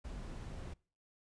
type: noise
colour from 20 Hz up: brown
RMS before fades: -45 dBFS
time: 0.04-0.74 s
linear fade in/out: 10 ms
effects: noise-tail reverb RT60 0.4 s tail -24 dB re dry + resampled to 22050 Hz